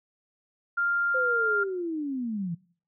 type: tone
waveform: sine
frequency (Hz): 1396.9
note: F6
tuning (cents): 0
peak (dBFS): -23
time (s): 0.77-1.64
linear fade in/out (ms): 10
type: linear sweep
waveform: sine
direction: down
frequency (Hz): 523.3 to 161.1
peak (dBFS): -28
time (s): 1.14-2.55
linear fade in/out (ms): 10
effects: noise-tail reverb RT60 0.5 s tail -23 dB re dry